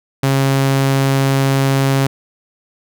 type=tone; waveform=sawtooth; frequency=136 Hz; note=C#3; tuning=33 cents flat; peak=-8 dBFS; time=0.23-2.07 s; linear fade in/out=5 ms; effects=none